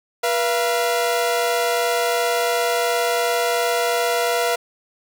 sawtooth tone pair together, 482.8 / 682.8 Hz, B4 / F5, -39 / -39 cents, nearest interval tritone, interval 600 cents, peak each -17 dBFS, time 0.23-4.56 s, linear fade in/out 10 ms, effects none

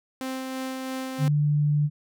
sawtooth tone with tremolo, 261.6 Hz, C4, in tune, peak -25 dBFS, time 0.21-1.28 s, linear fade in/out 0 ms, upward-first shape sine, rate 3 Hz, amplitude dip 25%
sine tone, 147.8 Hz, D3, 11 cents sharp, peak -19 dBFS, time 1.18-1.9 s, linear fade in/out 50 ms
effects none

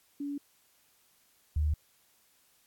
sine tone pair in turn, 285.2 / 75.54 Hz, C#4 / D2, +49 / +49 cents, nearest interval octave + major seventh, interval 2300 cents, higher first, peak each -33 / -25 dBFS, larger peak second, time 0.2-0.38 / 1.56-1.74 s, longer neither, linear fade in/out 5 ms, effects white hiss -67 dBFS RMS until 2.66 s + AAC 64 kbps

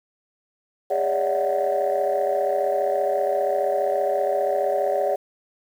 sine tone cluster, 406.1 / 568 / 603 / 654 / 743 Hz, G#4 / C#5 / D5 / E5 / F#5, -39 / +42 / +46 / -14 / +7 cents, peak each -26 / -22 / -27 / -28 / -25 dBFS, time 0.9-5.16 s, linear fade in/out 10 ms, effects tanh soft clip ceiling -13 dBFS + 8-bit

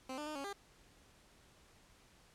15% pulse tone with pitch steps, 260.7 / 298.7 / 305.3 / 277 / 400.5 Hz, C4 / D4 / D#4 / C#4 / G4, -6 / +29 / -33 / -1 / +37 cents, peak -35 dBFS, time 0.09-0.53 s, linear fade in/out 5 ms, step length 88 ms, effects pink hiss -65 dBFS RMS until 2.34 s + low-pass 10000 Hz 12 dB/octave

